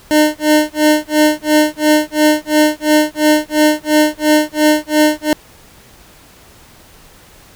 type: tone with tremolo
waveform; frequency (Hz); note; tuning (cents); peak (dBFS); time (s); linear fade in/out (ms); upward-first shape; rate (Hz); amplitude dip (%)
25% pulse; 304; D#4; -40; -3; 0.11-5.33; 0; sine; 2.9; 100
effects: pink hiss -43 dBFS RMS until 7.55 s